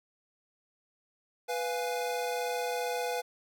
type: chord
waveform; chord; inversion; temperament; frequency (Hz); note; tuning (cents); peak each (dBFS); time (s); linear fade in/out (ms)
square; F diminished; second; equal; 493.9 / 698.5 / 830.6; Cb5 / F5 / Ab5; 0 / 0 / 0; -34 / -37 / -38; 1.48-3.22; 20
effects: none